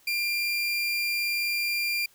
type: tone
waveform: 30% pulse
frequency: 2387 Hz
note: D7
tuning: 28 cents sharp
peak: -23 dBFS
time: 0.07-2.06 s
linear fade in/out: 5 ms
effects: white hiss -60 dBFS RMS until 2.14 s